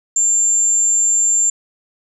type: tone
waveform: sine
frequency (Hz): 7300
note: A#8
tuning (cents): -37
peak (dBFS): -9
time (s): 0.16-1.5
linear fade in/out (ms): 5
effects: tanh soft clip ceiling -11 dBFS